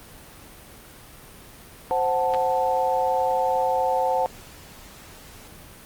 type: chord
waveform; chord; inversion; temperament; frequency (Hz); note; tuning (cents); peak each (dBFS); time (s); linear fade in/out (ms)
sine; F# diminished; second; equal; 523.3 / 740 / 880; C5 / F#5 / A5; 0 / 0 / 0; -24; 1.91-4.26; 0
type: clicks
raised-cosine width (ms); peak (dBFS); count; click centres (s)
0.3; -17; 2; 2.338 / 2.346
effects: pink hiss -45 dBFS RMS until 5.85 s + Opus 32 kbps